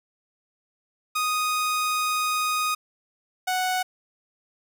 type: tone pair in turn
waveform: sawtooth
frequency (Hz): 1244 / 739.7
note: D#6 / F#5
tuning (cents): -1 / -1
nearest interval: major sixth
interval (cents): 900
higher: first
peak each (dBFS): -19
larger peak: neither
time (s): 1.15-2.75 / 3.47-3.83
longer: first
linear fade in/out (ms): 10
effects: none